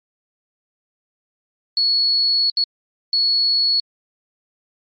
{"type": "tone bursts at uneven times", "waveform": "sine", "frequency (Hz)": 4379, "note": "C#8", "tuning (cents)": -22, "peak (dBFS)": -14, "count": 3, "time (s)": [[1.77, 2.5], [2.57, 2.64], [3.13, 3.8]], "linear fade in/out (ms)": 2, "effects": ["MP3 32 kbps"]}